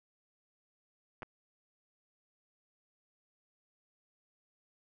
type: clicks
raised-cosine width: 0.5 ms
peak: -28 dBFS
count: 2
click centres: 1.222 / 1.23 s
effects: none